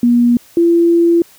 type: tone pair in turn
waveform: sine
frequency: 240 / 339.4 Hz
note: B3 / F4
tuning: -49 / -49 cents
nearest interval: tritone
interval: 600 cents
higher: second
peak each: -7 dBFS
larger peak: neither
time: 0.03-0.37 / 0.57-1.22 s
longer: second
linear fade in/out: 2 ms
effects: white hiss -45 dBFS RMS until 1.38 s